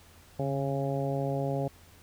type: harmonic tone with a mistuned harmonic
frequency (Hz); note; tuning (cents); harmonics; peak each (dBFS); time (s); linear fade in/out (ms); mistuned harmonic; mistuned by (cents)
137.4; C#3; -15; 1 / 2 / 3 / 4 / 5 / 6; -31 / -36 / -36 / -34 / -37 / -42; 0.39-1.68; 5; 1; +46
effects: added 85 Hz sine -57 dBFS peak until 2.02 s + pink hiss -57 dBFS RMS until 2.02 s